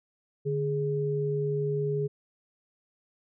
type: tone pair together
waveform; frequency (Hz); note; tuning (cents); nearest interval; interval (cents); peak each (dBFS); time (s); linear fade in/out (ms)
sine; 146.83 / 415.6; D3 / G#4; 0 / +1; octave + tritone; 1801; -29 / -28; 0.45-2.08; 20
effects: none